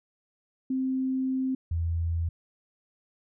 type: tone pair in turn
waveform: sine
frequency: 261.6 / 83.5 Hz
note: C4 / E2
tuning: 0 / +23 cents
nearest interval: octave + minor sixth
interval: 1977 cents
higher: first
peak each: -25 dBFS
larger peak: neither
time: 0.7-1.55 / 1.71-2.29 s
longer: first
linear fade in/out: 5 ms
effects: none